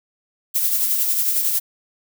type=noise with tremolo; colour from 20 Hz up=violet; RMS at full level=-18 dBFS; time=0.54-1.6 s; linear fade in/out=20 ms; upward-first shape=sine; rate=11 Hz; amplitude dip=40%; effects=none